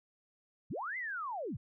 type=linear two-way sweep; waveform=sine; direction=up then down; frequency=73.6 to 2097 to 73.6 Hz; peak=-36 dBFS; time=0.7-1.57 s; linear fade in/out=10 ms; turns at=0.97 s; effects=none